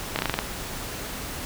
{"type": "slowing click train", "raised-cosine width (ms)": 0.3, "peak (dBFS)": -7, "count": 7, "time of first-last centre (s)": [0.16, 0.389], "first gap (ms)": 29, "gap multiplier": 1.11, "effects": ["pink hiss -34 dBFS RMS until 1.45 s"]}